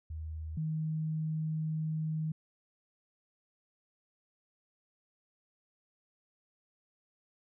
sine tone pair in turn, 78.9 / 157.03 Hz, D#2 / D#3, +25 / +16 cents, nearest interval octave, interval 1191 cents, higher second, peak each -37 / -31 dBFS, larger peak second, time 0.1-0.57 / 0.57-2.32 s, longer second, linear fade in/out 5 ms, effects none

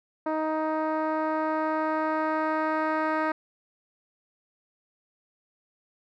10% pulse tone with low-pass filter sweep, 312.9 Hz, D#4, 10 cents sharp, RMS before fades -27 dBFS, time 0.26-3.32 s, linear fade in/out 5 ms, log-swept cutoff 890 to 1600 Hz, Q 1, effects none

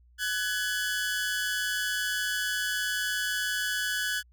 sawtooth tone pair together, 1500 / 1685.4 Hz, F#6 / G#6, +23 / +25 cents, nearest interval major second, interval 202 cents, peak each -27 dBFS, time 0.18-4.23 s, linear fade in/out 50 ms, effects added 60 Hz sine -56 dBFS peak until 4.32 s

